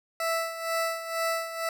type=tone with tremolo; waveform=20% pulse; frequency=659.3 Hz; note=E5; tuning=in tune; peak=-20 dBFS; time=0.2-1.69 s; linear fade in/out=2 ms; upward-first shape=sine; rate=2.1 Hz; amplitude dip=70%; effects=none